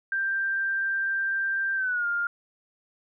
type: tone with pitch glide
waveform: sine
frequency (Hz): 1578 to 1405.8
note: G6 to F6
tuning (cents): +11 to +11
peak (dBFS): -24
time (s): 0.12-2.27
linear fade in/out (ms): 2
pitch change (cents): -200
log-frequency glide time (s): 1.75-2.06
effects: none